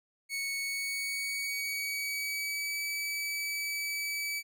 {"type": "tone with pitch glide", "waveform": "sawtooth", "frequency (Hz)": [2217, 2294], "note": ["C#7", "D7"], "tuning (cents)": [0, -41], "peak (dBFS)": -29, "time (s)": [0.29, 4.43], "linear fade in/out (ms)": 50, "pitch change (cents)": 59, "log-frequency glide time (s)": [0.62, 2.79], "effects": []}